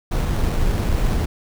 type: noise with sample-and-hold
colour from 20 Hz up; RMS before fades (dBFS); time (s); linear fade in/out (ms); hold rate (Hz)
brown; -19; 0.11-1.26; 10; 4900
effects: none